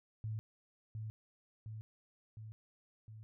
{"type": "tone with echo", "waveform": "sine", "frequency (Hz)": 109.2, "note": "A2", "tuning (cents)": -13, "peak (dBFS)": -37, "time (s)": [0.24, 0.39], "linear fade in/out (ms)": 0, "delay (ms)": 710, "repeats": 4, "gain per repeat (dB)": -3, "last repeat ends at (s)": 3.23, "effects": []}